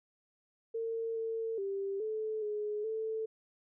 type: tone with pitch steps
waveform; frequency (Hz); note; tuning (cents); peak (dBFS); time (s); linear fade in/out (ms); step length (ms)
sine; 454.4 / 450.5 / 393.5 / 434.8 / 419.9 / 441.4; A#4 / A4 / G4 / A4 / G#4 / A4; -44 / +41 / +7 / -21 / +19 / +5; -33; 0.74-3.26; 10; 420
effects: none